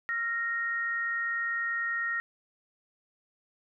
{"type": "tone pair together", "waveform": "sine", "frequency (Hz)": [1372.6, 1864.7], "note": ["F6", "A#6"], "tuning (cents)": [-30, 0], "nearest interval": "perfect fourth", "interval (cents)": 530, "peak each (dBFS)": [-35, -29], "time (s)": [0.09, 2.2], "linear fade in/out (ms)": 0, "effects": []}